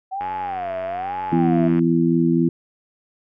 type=tone with vibrato; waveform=sine; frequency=749 Hz; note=F#5; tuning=21 cents sharp; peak=-24 dBFS; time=0.11-1.69 s; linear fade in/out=20 ms; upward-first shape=sine; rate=1.1 Hz; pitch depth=230 cents each way
type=click train; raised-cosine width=0.5 ms; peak=-19 dBFS; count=147; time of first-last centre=0.21-1.792 s; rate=92.3 Hz
type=harmonic tone; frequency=83.8 Hz; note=E2; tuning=29 cents sharp; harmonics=2 / 3 / 4; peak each=-19 / -19 / -19 dBFS; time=1.32-2.49 s; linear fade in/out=5 ms
effects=none